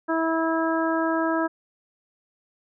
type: harmonic tone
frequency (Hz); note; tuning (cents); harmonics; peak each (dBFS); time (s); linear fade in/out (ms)
325.4; E4; -22; 1 / 2 / 3 / 4 / 5; -24 / -27 / -29 / -30 / -31; 0.08-1.48; 20
effects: none